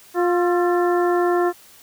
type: harmonic tone with a mistuned harmonic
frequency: 352.7 Hz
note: F4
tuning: 17 cents sharp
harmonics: 1 / 2 / 3 / 4 / 5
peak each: -17 / -23 / -27 / -29 / -31 dBFS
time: 0.14-1.53 s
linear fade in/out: 50 ms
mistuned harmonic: 4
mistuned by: -62 cents
effects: white hiss -48 dBFS RMS until 1.82 s

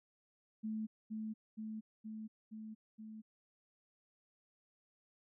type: tone with echo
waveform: sine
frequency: 217.8 Hz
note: A3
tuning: 17 cents flat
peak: -37 dBFS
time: 0.63-0.87 s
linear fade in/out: 20 ms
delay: 470 ms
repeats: 5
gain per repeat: -2 dB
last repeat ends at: 3.22 s
effects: none

